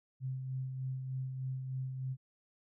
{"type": "tone with tremolo", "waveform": "sine", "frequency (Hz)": 130.81, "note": "C3", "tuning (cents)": 0, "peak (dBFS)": -34, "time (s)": [0.2, 2.17], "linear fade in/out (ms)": 50, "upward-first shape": "sine", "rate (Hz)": 3.3, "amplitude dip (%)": 40, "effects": []}